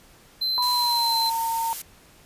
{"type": "tone", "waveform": "triangle", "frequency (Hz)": 4083, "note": "C8", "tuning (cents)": -43, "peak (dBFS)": -21, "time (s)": [0.41, 1.3], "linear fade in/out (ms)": 10}
{"type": "tone with pitch glide", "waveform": "sine", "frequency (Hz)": [987.8, 911.1], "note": ["B5", "A#5"], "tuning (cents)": [0, -40], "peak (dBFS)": -23, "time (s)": [0.58, 1.73], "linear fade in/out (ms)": 0, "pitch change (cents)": -140, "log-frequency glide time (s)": [0.71, 1.17]}
{"type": "noise", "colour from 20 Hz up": "blue", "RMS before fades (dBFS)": -32, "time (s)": [0.62, 1.82], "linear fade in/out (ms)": 5}
{"effects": ["pink hiss -53 dBFS RMS until 2.25 s", "resampled to 32000 Hz"]}